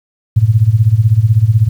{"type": "tone with tremolo", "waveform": "sine", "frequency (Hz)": 110, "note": "A2", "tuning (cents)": 0, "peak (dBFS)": -3, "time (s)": [0.36, 1.69], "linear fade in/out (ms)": 10, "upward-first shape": "sine", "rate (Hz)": 16, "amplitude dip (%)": 85, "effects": ["7-bit"]}